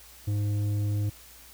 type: tone with tanh clipping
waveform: sine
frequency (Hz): 103.3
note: G#2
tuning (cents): -9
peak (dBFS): -26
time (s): 0.27-1.1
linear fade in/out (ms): 10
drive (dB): 8
effects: added 60 Hz sine -56 dBFS peak until 1.53 s + white hiss -51 dBFS RMS until 1.53 s